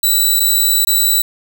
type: tone with dropouts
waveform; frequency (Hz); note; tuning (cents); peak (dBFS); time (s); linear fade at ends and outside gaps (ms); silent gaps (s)
5% pulse; 3951; B7; 0; -3; 0.03-1.22; 5; 0.398-0.402 / 0.849-0.87
effects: none